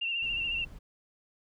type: tone with vibrato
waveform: sine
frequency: 2749 Hz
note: F7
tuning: 28 cents flat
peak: -29 dBFS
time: 0.01-0.65 s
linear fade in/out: 10 ms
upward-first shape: sine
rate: 14 Hz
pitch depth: 45 cents each way
type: noise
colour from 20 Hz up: brown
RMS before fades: -46 dBFS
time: 0.22-0.79 s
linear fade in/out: 10 ms
effects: none